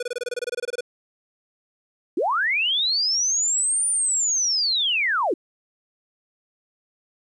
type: tone bursts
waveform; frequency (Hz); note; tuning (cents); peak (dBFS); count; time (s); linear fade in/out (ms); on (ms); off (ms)
square; 489.2; B4; -16; -25; 16; 0-0.808; 5; 28; 24
type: linear two-way sweep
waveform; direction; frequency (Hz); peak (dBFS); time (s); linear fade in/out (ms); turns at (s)
sine; up then down; 281.1 to 9360 to 281.1; -19; 2.17-5.34; 5; 3.88
effects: resampled to 24000 Hz + 10-bit